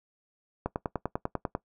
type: click train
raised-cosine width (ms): 1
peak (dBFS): -15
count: 10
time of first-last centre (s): 0.66-1.551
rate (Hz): 10.1
effects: noise-tail reverb RT60 0.1 s tail -19 dB re dry